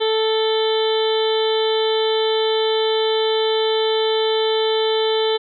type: harmonic tone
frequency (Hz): 440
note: A4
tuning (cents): 0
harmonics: 1 / 2 / 3 / 4 / 5 / 7 / 8 / 9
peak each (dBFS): -17 / -26 / -33 / -34 / -36 / -27 / -28 / -30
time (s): 0-5.38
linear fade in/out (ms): 20
effects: none